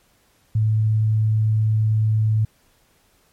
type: tone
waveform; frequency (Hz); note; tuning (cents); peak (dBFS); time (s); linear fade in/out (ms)
sine; 108.9; A2; -17; -15; 0.55-2.45; 5
effects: pink hiss -60 dBFS RMS until 3.32 s + MP3 64 kbps